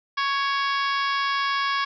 harmonic tone with a mistuned harmonic, 554.4 Hz, C#5, in tune, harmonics 2 / 3 / 4 / 5 / 6 / 7 / 8 / 9 / 10, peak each -24 / -28 / -32 / -37 / -33 / -40 / -39 / -36 / -42 dBFS, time 0.17-1.85 s, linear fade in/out 10 ms, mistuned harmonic 4, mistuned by +18 cents, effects none

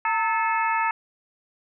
harmonic tone with a mistuned harmonic, 434.2 Hz, A4, 23 cents flat, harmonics 2 / 3 / 4 / 5 / 6, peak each -23 / -27 / -29 / -31 / -33 dBFS, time 0.05-0.91 s, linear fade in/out 2 ms, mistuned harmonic 2, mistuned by +78 cents, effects none

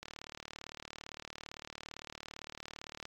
click train, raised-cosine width 0.2 ms, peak -26 dBFS, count 115, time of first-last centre 0.03-3.054 s, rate 37.7 Hz, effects AAC 64 kbps

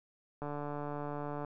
click train, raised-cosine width 1 ms, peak -26 dBFS, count 151, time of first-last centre 0.42-1.447 s, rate 146 Hz, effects none

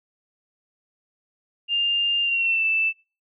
sine tone with pitch glide, 2803 to 2646 Hz, F7 to E7, +6 to +6 cents, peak -19 dBFS, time 1.68-2.93 s, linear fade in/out 50 ms, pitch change -100 cents, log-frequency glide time 2.22-2.65 s, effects noise-tail reverb RT60 0.3 s tail -19 dB re dry

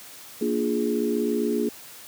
sine chord, Bb dominant seventh, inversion none, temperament equal with one note detuned, 233.1 / 293.7 / 349.2 / 416.5 Hz, Bb3 / D4 / F4 / Ab4, 0 / 0 / 0 / +5 cents, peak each -26 / -29 / -29 / -26 dBFS, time 0.41-1.69 s, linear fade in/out 5 ms, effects white hiss -44 dBFS RMS until 2.07 s + high-pass 100 Hz 12 dB/octave

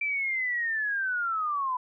sine linear sweep, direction down, 2349 to 987.8 Hz, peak -26 dBFS, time 0.01-1.77 s, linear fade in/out 5 ms, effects none

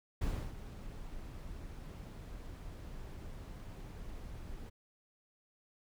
brown noise with ADSR envelope, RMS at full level -34 dBFS, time 0.21-4.7 s, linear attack 10 ms, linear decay 300 ms, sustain -12 dB, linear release 14 ms, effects none

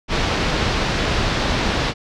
pink low-pass noise, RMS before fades -20 dBFS, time 0.08-1.94 s, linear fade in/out 50 ms, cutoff 5100 Hz, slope 24 dB/octave, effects none

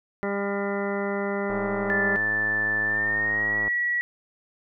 harmonic tone, 200 Hz, G3, 35 cents sharp, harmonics 1 / 2 / 3 / 4 / 5 / 6 / 7 / 9 / 10, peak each -30 / -29 / -32 / -37 / -39 / -40 / -36 / -39 / -38 dBFS, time 0.23-2.16 s, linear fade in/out 0 ms
click train, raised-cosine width 1 ms, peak -21 dBFS, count 232, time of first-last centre 1.5-3.679 s, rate 106 Hz
sine tone with pitch glide, 1760 to 1930.4 Hz, A6 to B6, 0 to -40 cents, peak -22 dBFS, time 1.9-4.01 s, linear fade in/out 0 ms, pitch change +160 cents, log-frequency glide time 2.84-3.57 s
effects none

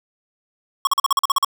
square tone bursts, 1100 Hz, C#6, 14 cents flat, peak -14 dBFS, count 10, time 0.85-1.447 s, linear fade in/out 2 ms, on 21 ms, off 43 ms, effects none

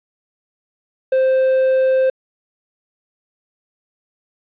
triangle tone, 523.3 Hz, C5, in tune, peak -10 dBFS, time 1.12-2.1 s, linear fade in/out 5 ms, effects resampled to 8000 Hz + 8-bit

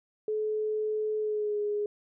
sine tone with pitch glide, 429.4 to 415.5 Hz, A4 to G#4, -42 to +1 cents, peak -27 dBFS, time 0.28-1.86 s, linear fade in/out 2 ms, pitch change -57 cents, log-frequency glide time 1.19-1.59 s, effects none

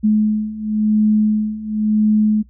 sine beating tone pair, 213.1 / 214.05 Hz, G#3 / A3, +45 / -47 cents, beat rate 0.95 Hz, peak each -18 / -15 dBFS, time 0.03-2.43 s, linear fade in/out 20 ms, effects noise-tail reverb RT60 0.1 s tail -20 dB re dry + added 60 Hz sine -44 dBFS peak until 2.49 s

